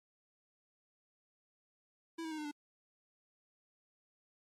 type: tone with pitch steps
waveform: square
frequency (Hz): 329.6 / 320.2 / 311.1 / 302.2 / 293.6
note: E4 / D#4 / D#4 / D4 / D4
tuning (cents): 0 / +50 / 0 / +50 / 0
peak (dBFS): -40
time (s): 2.18-2.515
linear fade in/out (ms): 10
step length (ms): 67
effects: low-pass 9000 Hz 12 dB/octave + MP3 64 kbps